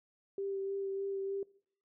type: tone with vibrato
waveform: sine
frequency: 392 Hz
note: G4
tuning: in tune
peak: -34 dBFS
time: 0.38-1.43 s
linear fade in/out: 2 ms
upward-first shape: sine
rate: 3.3 Hz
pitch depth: 14 cents each way
effects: noise-tail reverb RT60 0.6 s tail -22 dB re dry